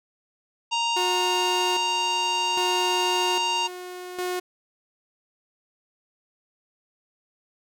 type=harmonic tone; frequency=932.3 Hz; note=A#5; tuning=in tune; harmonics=1 / 3 / 4 / 5 / 6 / 7 / 8 / 9; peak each=-25 / -26 / -35 / -35 / -41 / -37 / -45 / -45 dBFS; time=0.71-3.68 s; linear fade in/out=20 ms
type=tone with tremolo; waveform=sawtooth; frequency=361.8 Hz; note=F#4; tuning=39 cents flat; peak=-22 dBFS; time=0.96-4.4 s; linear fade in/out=10 ms; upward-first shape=square; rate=0.62 Hz; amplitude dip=65%
effects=none